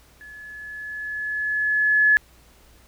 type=tone with level ramp; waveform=sine; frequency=1709 Hz; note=G#6; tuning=49 cents sharp; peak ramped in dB=-40 to -12 dBFS; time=0.21-2.17 s; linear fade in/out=0 ms; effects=added 60 Hz sine -55 dBFS peak until 2.87 s + pink hiss -55 dBFS RMS until 2.87 s